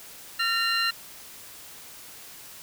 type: tone cluster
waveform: triangle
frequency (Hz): 1370 / 1827 / 2792 / 4109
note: F6 / A#6 / F7 / C8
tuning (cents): -34 / -35 / -1 / -32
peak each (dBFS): -27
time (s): 0.39-0.91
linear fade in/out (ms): 10
effects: white hiss -45 dBFS RMS until 2.62 s